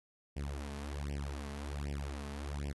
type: tone with flanger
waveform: sawtooth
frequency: 71.2 Hz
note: C#2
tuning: 47 cents sharp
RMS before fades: -40 dBFS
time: 0.36-2.73 s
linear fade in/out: 10 ms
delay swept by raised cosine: 0.37 to 4.67 ms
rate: 1.3 Hz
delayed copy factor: +1
effects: AAC 32 kbps